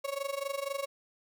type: tone with amplitude modulation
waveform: 35% pulse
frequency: 554.4 Hz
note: C#5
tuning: in tune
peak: -28 dBFS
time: 0.04-0.86 s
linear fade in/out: 10 ms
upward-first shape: sine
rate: 24.1 Hz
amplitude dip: 85%
effects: none